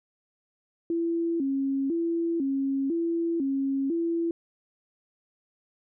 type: tone with vibrato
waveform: sine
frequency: 302.3 Hz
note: D#4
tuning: 50 cents flat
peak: -24 dBFS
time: 0.9-4.31 s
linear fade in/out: 2 ms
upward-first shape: square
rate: 1 Hz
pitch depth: 180 cents each way
effects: none